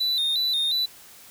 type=tone with vibrato; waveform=triangle; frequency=3820 Hz; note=A#7; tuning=42 cents sharp; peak=-20 dBFS; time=0-0.86 s; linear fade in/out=10 ms; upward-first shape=square; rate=2.8 Hz; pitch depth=68 cents each way; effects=white hiss -48 dBFS RMS until 1.3 s